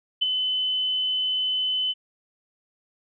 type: tone with ADSR envelope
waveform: sine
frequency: 3027 Hz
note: F#7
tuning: 39 cents sharp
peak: -17 dBFS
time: 0.21-1.94 s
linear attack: 15 ms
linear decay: 18 ms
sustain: -5 dB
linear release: 33 ms
effects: none